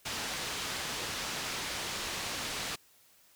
white low-pass noise, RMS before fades -37 dBFS, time 0.05-2.76 s, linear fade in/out 10 ms, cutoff 5200 Hz, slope 12 dB/octave, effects white hiss -63 dBFS RMS until 3.35 s

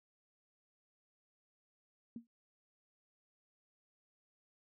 sine tone with exponential decay, 233.1 Hz, A#3, in tune, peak -39 dBFS, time 2.16-2.27 s, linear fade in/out 2 ms, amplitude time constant 22 ms, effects none

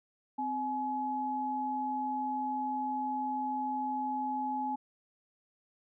sine tone pair together, 259.9 / 847 Hz, C4 / G#5, -11 / +34 cents, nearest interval octave + minor sixth, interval 2045 cents, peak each -37 / -32 dBFS, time 0.38-4.76 s, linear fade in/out 10 ms, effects none

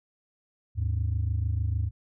sine tone pair together, 77.78 / 104.41 Hz, D#2 / G#2, 0 / +10 cents, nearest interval perfect fourth, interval 510 cents, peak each -26 dBFS, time 0.75-1.91 s, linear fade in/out 50 ms, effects tanh soft clip ceiling -20 dBFS

